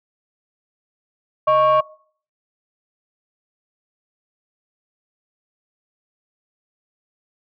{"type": "tone pair together", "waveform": "sine", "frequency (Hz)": [620, 1104.7], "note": ["D#5", "C#6"], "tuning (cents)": [-6, -6], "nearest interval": "minor seventh", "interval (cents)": 1000, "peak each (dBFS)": -13, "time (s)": [1.47, 1.81], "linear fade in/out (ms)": 10, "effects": ["noise-tail reverb RT60 0.5 s tail -21 dB re dry", "tanh soft clip ceiling -9 dBFS"]}